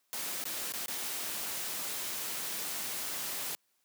white noise with dropouts, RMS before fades -37 dBFS, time 0.13-3.55 s, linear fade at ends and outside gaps 0 ms, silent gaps 0.44-0.454 / 0.722-0.737 / 0.86-0.882 s, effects white hiss -75 dBFS RMS until 3.84 s + high-pass 150 Hz 12 dB/octave

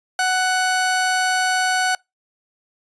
45% pulse tone pair together, 743 / 1486 Hz, F#5 / F#6, +7 / +7 cents, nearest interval octave, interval 1200 cents, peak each -20 dBFS, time 0.19-1.95 s, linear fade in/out 2 ms, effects noise-tail reverb RT60 0.2 s tail -26 dB re dry + resampled to 22050 Hz

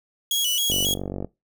white high-pass noise, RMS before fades -32 dBFS, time 0.31-0.94 s, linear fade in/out 5 ms, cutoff 7700 Hz, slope 12 dB/octave
sawtooth tone with vibrato, 3131 Hz, G7, 3 cents flat, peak -18 dBFS, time 0.31-0.94 s, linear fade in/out 2 ms, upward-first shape square, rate 3.7 Hz, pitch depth 98 cents each way
click train, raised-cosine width 2 ms, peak -16 dBFS, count 27, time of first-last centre 0.7-1.246 s, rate 47.6 Hz
effects noise-tail reverb RT60 0.2 s tail -21 dB re dry

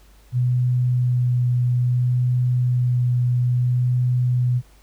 sine tone with vibrato, 123.9 Hz, B2, 6 cents sharp, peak -16 dBFS, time 0.32-4.62 s, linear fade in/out 50 ms, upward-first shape sine, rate 0.6 Hz, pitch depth 10 cents each way, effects added 50 Hz sine -49 dBFS peak until 4.82 s + pink hiss -56 dBFS RMS until 4.82 s

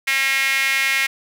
sawtooth tone with high-pass filter, 270 Hz, C#4, 45 cents flat, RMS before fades -19 dBFS, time 0.07-1.07 s, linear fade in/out 10 ms, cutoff 2100 Hz, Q 4.9, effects none

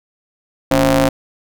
sawtooth ring-modulated tone, 126.1 Hz, B2, 36 cents sharp, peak -4 dBFS, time 0.71-1.09 s, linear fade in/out 5 ms, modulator 405 Hz, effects none

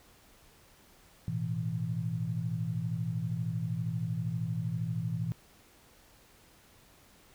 sine chord, A suspended second, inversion none, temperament equal with one note detuned, 110 / 122.69 / 164.81 Hz, A2 / B2 / E3, 0 / -11 / 0 cents, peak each -36 / -35 / -34 dBFS, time 1.28-5.32 s, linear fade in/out 0 ms, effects pink hiss -60 dBFS RMS until 7.34 s

